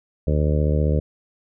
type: harmonic tone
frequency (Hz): 75.2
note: D2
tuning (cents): +42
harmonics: 1 / 2 / 3 / 4 / 5 / 6 / 7 / 8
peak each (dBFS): -19 / -22 / -29 / -31 / -32 / -29 / -29 / -34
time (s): 0.27-1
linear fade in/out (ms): 5
effects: none